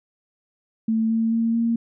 sine tone with pitch steps, 222.9 / 225.6 / 228.4 / 231.2 Hz, A3 / A3 / A#3 / A#3, +23 / +44 / -35 / -14 cents, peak -18 dBFS, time 0.88-1.76 s, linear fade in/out 5 ms, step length 220 ms, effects none

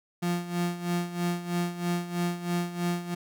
35% pulse tone with tremolo, 174.61 Hz, F3, in tune, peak -23 dBFS, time 0.22-3.15 s, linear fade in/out 10 ms, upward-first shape sine, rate 3.1 Hz, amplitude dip 75%, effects none

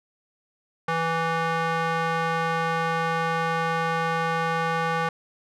square tone with band-pass filter, 164.81 Hz, E3, in tune, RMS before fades -25 dBFS, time 0.88-5.09 s, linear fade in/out 5 ms, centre 1200 Hz, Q 1.3, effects none

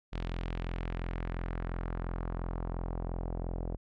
sawtooth tone with low-pass filter sweep, 42.88 Hz, F1, 31 cents flat, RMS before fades -36 dBFS, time 0.12-3.77 s, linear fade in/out 20 ms, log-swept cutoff 3600 to 610 Hz, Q 1.4, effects none

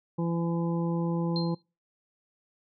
harmonic tone, 168.7 Hz, E3, 40 cents sharp, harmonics 1 / 2 / 3 / 5 / 6, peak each -27 / -33 / -37 / -41 / -43 dBFS, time 0.18-1.55 s, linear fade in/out 10 ms
sine tone with exponential decay, 4168 Hz, C8, 7 cents flat, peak -29 dBFS, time 1.36-1.62 s, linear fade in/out 1 ms, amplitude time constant 55 ms
effects noise-tail reverb RT60 0.3 s tail -26 dB re dry

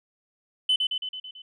sine tone with echo, 3025 Hz, F#7, 38 cents sharp, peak -17 dBFS, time 0.69-0.76 s, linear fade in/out 5 ms, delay 110 ms, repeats 6, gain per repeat -4 dB, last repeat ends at 1.42 s, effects tanh soft clip ceiling -16 dBFS

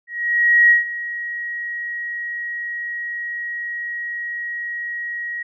sine tone with ADSR envelope, 1898 Hz, A#6, 31 cents sharp, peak -8 dBFS, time 0.07-5.43 s, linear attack 630 ms, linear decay 140 ms, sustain -16 dB, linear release 8 ms, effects none

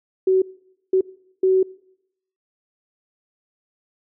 sine tone bursts at uneven times, 376.8 Hz, F#4, 32 cents sharp, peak -13 dBFS, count 3, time 0.27-0.42 / 0.93-1.01 / 1.43-1.63 s, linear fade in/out 5 ms, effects noise-tail reverb RT60 0.8 s tail -23 dB re dry

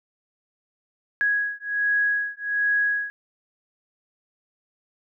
sine beating tone pair, 1661.2 / 1662.5 Hz, G#6 / G#6, 0 / +1 cents, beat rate 1.3 Hz, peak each -24 dBFS, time 1.21-3.1 s, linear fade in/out 0 ms, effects none

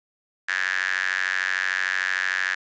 sawtooth tone with high-pass filter, 93.3 Hz, F#2, 15 cents sharp, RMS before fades -25 dBFS, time 0.48-2.55 s, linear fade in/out 10 ms, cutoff 1700 Hz, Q 8.6, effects resampled to 16000 Hz

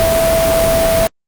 sine tone in noise, 659.3 Hz, E5, in tune, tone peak -11 dBFS, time 0-1.07 s, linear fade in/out 0 ms, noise pink, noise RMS -17 dBFS, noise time 0-1.07 s, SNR +3 dB, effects Opus 32 kbps

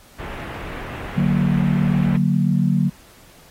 pink low-pass noise, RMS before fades -32 dBFS, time 0.18-2.18 s, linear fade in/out 20 ms, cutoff 2700 Hz, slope 24 dB/octave
sine chord, D augmented, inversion none, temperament equal with one note detuned, 146.83 / 185 / 232.3 Hz, D3 / F#3 / A#3, 0 / 0 / -6 cents, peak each -19 / -18 / -22 dBFS, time 1.16-2.9 s, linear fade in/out 20 ms
effects pink hiss -49 dBFS RMS until 3.5 s + AAC 48 kbps

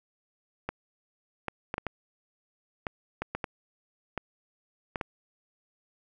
clicks, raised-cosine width 0.5 ms, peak -16 dBFS, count 12, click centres 0.69 / 1.483 / 1.741 / 1.781 / 1.867 / 2.868 / 3.22 / 3.35 / 3.442 / 4.177 / 4.958 / 5.012 s, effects none

